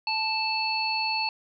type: harmonic tone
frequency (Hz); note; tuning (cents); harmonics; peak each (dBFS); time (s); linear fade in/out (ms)
880; A5; 0; 1 / 3 / 5; -29 / -29 / -29; 0.07-1.29; 2
effects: none